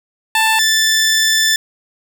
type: tone pair in turn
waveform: 15% pulse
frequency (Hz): 884 / 1760.9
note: A5 / A6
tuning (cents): +8 / +1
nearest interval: octave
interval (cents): 1193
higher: second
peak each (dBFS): -5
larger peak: neither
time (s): 0.35-0.59 / 0.59-1.56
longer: second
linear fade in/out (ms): 2
effects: none